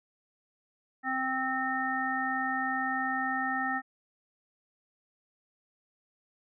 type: harmonic tone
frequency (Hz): 261.6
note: C4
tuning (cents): 0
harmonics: 1 / 3 / 5 / 7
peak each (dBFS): -36 / -33 / -35 / -32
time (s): 1.03-3.82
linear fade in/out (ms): 50
effects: none